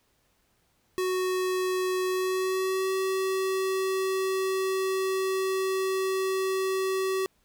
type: tone with pitch glide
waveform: square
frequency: 370 to 380.6 Hz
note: F#4 to F#4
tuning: 0 to +49 cents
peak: -26 dBFS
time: 0.98-7.26 s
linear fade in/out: 0 ms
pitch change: +49 cents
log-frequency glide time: 2.05-2.92 s
effects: pink hiss -69 dBFS RMS until 7.44 s